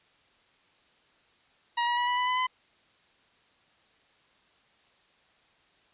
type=tone with pitch steps; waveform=sawtooth; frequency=951 / 961.5 / 972.1 / 982.8 / 993.7 / 1004.6 / 1015.7 Hz; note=A#5 / B5 / B5 / B5 / B5 / B5 / B5; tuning=+34 / -47 / -28 / -9 / +10 / +29 / +48 cents; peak=-21 dBFS; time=1.77-2.47 s; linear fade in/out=10 ms; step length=100 ms; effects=white hiss -64 dBFS RMS until 5.93 s + resampled to 8000 Hz